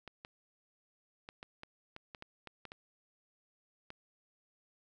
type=clicks; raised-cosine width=0.3 ms; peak=-30 dBFS; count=12; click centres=0.077 / 0.249 / 1.289 / 1.429 / 1.634 / 1.964 / 2.148 / 2.224 / 2.473 / 2.653 / 2.719 / 3.904 s; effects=none